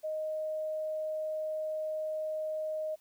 sine tone, 622.3 Hz, D#5, in tune, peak -32 dBFS, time 0.03-2.96 s, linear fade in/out 20 ms, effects white hiss -67 dBFS RMS until 3 s

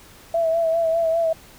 sine tone with vibrato, 659.3 Hz, E5, in tune, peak -17 dBFS, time 0.34-1.33 s, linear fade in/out 5 ms, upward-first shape sine, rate 5 Hz, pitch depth 37 cents each way, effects pink hiss -47 dBFS RMS until 1.58 s

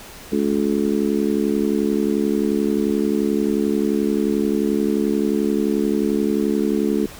harmonic tone, 71.4 Hz, D2, 48 cents flat, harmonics 3 / 4 / 5 / 6, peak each -21 / -22 / -23 / -24 dBFS, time 0.32-7.06 s, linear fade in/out 5 ms, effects pink hiss -39 dBFS RMS until 7.19 s

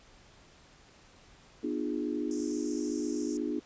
sine chord, B diminished seventh, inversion none, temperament equal with one note detuned, 246.9 / 301.1 / 349.2 / 415.3 Hz, B3 / D4 / F4 / Ab4, 0 / +43 / 0 / 0 cents, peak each -36 / -33 / -37 / -39 dBFS, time 1.63-3.6 s, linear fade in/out 10 ms
pink high-pass noise, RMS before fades -43 dBFS, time 2.31-3.37 s, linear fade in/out 0 ms, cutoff 5300 Hz, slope 96 dB/octave
effects pink hiss -58 dBFS RMS until 3.65 s + resampled to 16000 Hz

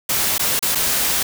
white noise with dropouts, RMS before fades -19 dBFS, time 0.09-1.23 s, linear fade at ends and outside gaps 5 ms, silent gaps 0.381-0.394 / 0.593-0.625 / 0.75-0.754 s, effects none

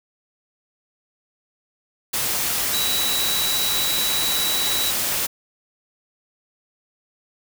sine tone in noise, 3913 Hz, B7, 17 cents flat, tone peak -23 dBFS, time 2.73-4.91 s, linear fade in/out 10 ms, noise white, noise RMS -23 dBFS, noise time 2.13-5.27 s, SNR -3 dB, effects none

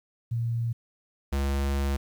sine / square tone pair in turn, 116.54 / 69.3 Hz, A#2 / C#2, 0 / 0 cents, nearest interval major sixth, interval 900 cents, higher first, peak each -25 dBFS, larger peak neither, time 0.31-0.73 / 1.32-1.97 s, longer second, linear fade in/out 10 ms, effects 10-bit

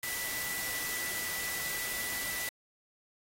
sine tone in noise, 1975.5 Hz, B6, in tune, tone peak -38 dBFS, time 0.03-2.49 s, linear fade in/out 2 ms, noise white, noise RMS -37 dBFS, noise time 0.03-2.49 s, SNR -4 dB, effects AAC 48 kbps

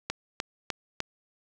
click train, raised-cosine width 0.2 ms, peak -12 dBFS, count 4, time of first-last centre 0.1-1.004 s, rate 3.32 Hz, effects none

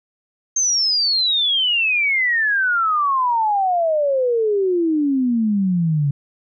sine exponential sweep, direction down, 6400 to 138.59 Hz, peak -15 dBFS, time 0.56-6.11 s, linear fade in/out 5 ms, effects none

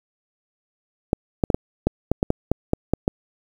clicks, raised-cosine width 2 ms, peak -4 dBFS, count 12, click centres 1.131 / 1.438 / 1.502 / 1.545 / 1.87 / 2.116 / 2.229 / 2.304 / 2.516 / 2.734 / 2.936 / 3.079 s, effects 7-bit

